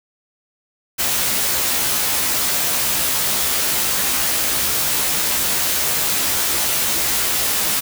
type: noise with comb filter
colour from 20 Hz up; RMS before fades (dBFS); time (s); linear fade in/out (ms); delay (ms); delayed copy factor
white; -19; 0.98-7.81; 20; 15; +1
effects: none